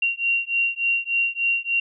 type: beating tone pair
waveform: sine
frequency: 2755 / 2758.4 Hz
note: F7 / F7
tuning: -24 / -22 cents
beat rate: 3.4 Hz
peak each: -23 dBFS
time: 0.02-1.8 s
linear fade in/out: 5 ms
effects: none